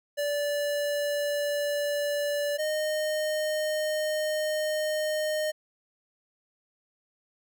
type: tone pair in turn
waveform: square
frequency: 581 / 615 Hz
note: D5 / D#5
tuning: -19 / -20 cents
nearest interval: minor second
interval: 99 cents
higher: second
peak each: -27 dBFS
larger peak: neither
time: 0.17-2.58 / 2.58-5.52 s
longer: second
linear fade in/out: 20 ms
effects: none